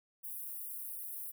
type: high-pass noise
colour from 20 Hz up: white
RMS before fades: -43 dBFS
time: 0.23-1.32 s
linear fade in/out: 20 ms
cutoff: 9900 Hz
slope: 48 dB/octave
effects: none